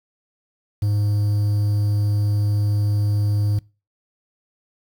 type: tone with quantisation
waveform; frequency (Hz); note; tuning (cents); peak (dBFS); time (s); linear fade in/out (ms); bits
triangle; 103.6; G#2; -4; -15; 0.82-3.59; 5; 7
effects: noise-tail reverb RT60 0.3 s tail -23 dB re dry